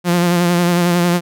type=tone with vibrato; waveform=sawtooth; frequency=174.61 Hz; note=F3; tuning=in tune; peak=-8 dBFS; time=0.04-1.21 s; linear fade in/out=50 ms; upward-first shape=sine; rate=11 Hz; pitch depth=33 cents each way; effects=none